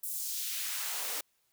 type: noise with high-pass filter sweep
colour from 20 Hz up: white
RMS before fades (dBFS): -36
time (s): 0.03-1.21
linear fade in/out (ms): 5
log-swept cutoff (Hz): 11000 to 340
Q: 1
effects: white hiss -74 dBFS RMS until 1.52 s